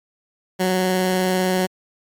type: tone with vibrato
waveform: 15% pulse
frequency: 185 Hz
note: F#3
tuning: in tune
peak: -11 dBFS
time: 0.59-1.67 s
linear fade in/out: 20 ms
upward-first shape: triangle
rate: 20 Hz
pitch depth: 28 cents each way
effects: MP3 96 kbps